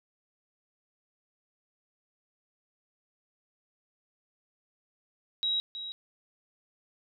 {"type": "tone with echo", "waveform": "sine", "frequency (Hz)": 3841, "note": "B7", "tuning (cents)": -49, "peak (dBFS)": -26, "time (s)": [5.43, 5.6], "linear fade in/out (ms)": 0, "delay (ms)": 320, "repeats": 1, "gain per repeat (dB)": -10, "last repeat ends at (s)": 5.92, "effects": []}